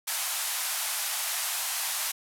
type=band-pass noise; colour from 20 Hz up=white; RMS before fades=-31 dBFS; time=0.07-2.12 s; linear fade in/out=10 ms; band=650 to 14000 Hz; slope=48 dB/octave; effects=none